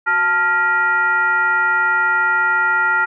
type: tone with frequency modulation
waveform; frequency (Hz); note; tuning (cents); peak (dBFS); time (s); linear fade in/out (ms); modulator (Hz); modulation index
sine; 1396.9; F6; 0; -13; 0.06-3.06; 20; 514; 0.82
effects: none